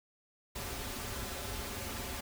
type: noise with comb filter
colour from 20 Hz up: pink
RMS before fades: -40 dBFS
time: 0.55-2.21 s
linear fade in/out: 10 ms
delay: 6.3 ms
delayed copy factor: -0.7
effects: none